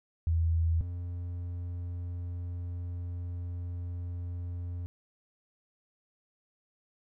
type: tone pair in turn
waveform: sine / triangle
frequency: 82.41 / 87.74 Hz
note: E2 / F2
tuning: 0 / +9 cents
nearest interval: minor second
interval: 109 cents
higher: second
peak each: -24 / -32 dBFS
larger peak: first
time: 0.27-0.81 / 0.81-4.86 s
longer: second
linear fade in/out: 0 ms
effects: none